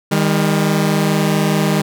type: tone pair together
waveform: sawtooth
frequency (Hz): 156.22 / 200.8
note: D#3 / G3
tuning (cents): +7 / +42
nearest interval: major third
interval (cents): 435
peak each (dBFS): -12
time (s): 0.11-1.82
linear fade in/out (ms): 10
effects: none